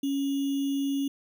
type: tone with sample-and-hold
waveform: sine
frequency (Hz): 277.2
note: C#4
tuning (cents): 0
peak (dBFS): -25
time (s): 0.03-1.08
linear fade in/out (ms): 5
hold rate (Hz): 3150
effects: none